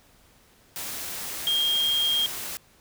sine tone in noise, 3226 Hz, G7, 49 cents sharp, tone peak -21 dBFS, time 1.47-2.26 s, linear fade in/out 0 ms, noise white, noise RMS -34 dBFS, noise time 0.76-2.57 s, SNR +10 dB, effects pink hiss -58 dBFS RMS until 2.8 s

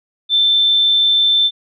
sine tone, 3547 Hz, A7, 13 cents sharp, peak -10 dBFS, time 0.29-1.51 s, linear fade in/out 50 ms, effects none

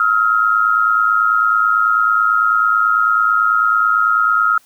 sine tone pair together, 1283.9 / 1393 Hz, E6 / F6, -46 / -5 cents, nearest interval minor second, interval 141 cents, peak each -14 dBFS, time 0-4.58 s, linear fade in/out 2 ms, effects white hiss -52 dBFS RMS until 4.65 s

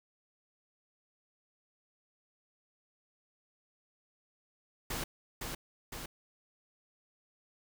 pink noise with echo, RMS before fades -37 dBFS, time 4.9-5.04 s, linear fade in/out 5 ms, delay 510 ms, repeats 2, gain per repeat -3 dB, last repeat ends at 6.06 s, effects none

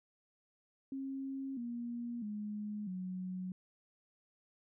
sine tone with pitch steps, 270 / 237.8 / 209.4 / 184.42 Hz, C#4 / A#3 / G#3 / F#3, -45 / +35 / +15 / -5 cents, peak -38 dBFS, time 0.92-3.52 s, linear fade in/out 2 ms, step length 650 ms, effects none

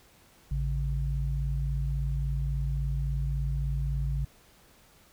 sine tone pair together, 55 / 138.59 Hz, A1 / C#3, 0 / 0 cents, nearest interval octave + major third, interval 1600 cents, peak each -28 / -31 dBFS, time 0.51-4.25 s, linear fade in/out 5 ms, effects pink hiss -59 dBFS RMS until 5.12 s

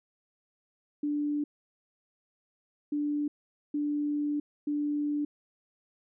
sine tone bursts at uneven times, 293.7 Hz, D4, in tune, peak -27 dBFS, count 4, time 1.03-1.44 / 2.92-3.28 / 3.74-4.4 / 4.67-5.25 s, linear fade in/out 5 ms, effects none

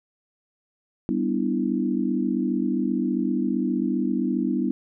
sine chord, E minor seventh, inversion first, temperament equal with one note detuned, 196 / 246.9 / 294.5 / 329.6 Hz, G3 / B3 / D4 / E4, 0 / 0 / +5 / 0 cents, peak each -27 / -25 / -28 / -28 dBFS, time 1.09-4.71 s, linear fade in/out 0 ms, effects none

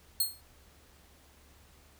5% pulse tone with exponential decay, 4267 Hz, C8, 33 cents sharp, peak -16 dBFS, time 0.2-0.41 s, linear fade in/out 5 ms, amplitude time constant 44 ms, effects added 71 Hz sine -61 dBFS peak until 1.99 s + pink hiss -61 dBFS RMS until 1.99 s

